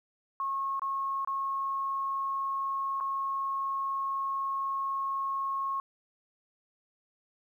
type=tone with dropouts; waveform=sine; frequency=1089 Hz; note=C#6; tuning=31 cents flat; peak=-29 dBFS; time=0.4-5.8 s; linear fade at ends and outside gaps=1 ms; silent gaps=0.795-0.819 / 1.248-1.274 / 3.002-3.008 s; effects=11-bit